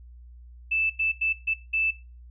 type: tone bursts at uneven times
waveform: sine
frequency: 2637 Hz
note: E7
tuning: in tune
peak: -22 dBFS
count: 5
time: 0.71-0.9 / 0.99-1.12 / 1.21-1.33 / 1.47-1.54 / 1.73-1.91 s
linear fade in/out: 10 ms
effects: noise-tail reverb RT60 0.3 s tail -17 dB re dry + added 60 Hz sine -44 dBFS peak until 2.3 s